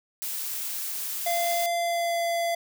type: noise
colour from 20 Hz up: blue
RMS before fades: -32 dBFS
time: 0.22-1.66 s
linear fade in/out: 0 ms
type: tone with pitch glide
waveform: square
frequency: 688 to 680.5 Hz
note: F5 to F5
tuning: -26 to -45 cents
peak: -25 dBFS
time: 1.26-2.55 s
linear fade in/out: 5 ms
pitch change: -19 cents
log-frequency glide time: 1.74-2.22 s
effects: none